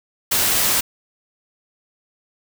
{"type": "noise", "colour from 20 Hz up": "white", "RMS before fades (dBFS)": -18, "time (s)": [0.31, 0.81], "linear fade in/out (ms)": 10, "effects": []}